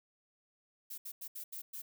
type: noise bursts at uneven times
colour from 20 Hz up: violet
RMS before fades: -44 dBFS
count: 6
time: 0.9-0.98 / 1.05-1.12 / 1.21-1.28 / 1.35-1.44 / 1.52-1.62 / 1.73-1.82 s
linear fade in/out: 10 ms
effects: none